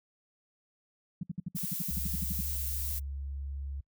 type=tone bursts; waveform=sine; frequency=174.3 Hz; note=F3; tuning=3 cents flat; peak=-31 dBFS; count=15; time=1.21-2.409 s; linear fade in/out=5 ms; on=23 ms; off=61 ms
type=noise; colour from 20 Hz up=violet; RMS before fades=-36 dBFS; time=1.55-3 s; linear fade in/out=20 ms
type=tone; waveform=sine; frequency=69.3 Hz; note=C#2; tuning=in tune; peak=-35 dBFS; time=1.9-3.81 s; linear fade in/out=10 ms
effects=noise-tail reverb RT60 0.1 s tail -25 dB re dry